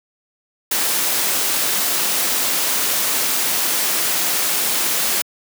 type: noise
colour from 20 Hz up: white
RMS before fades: -19 dBFS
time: 0.71-5.22 s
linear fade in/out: 5 ms
effects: high-pass 200 Hz 12 dB/octave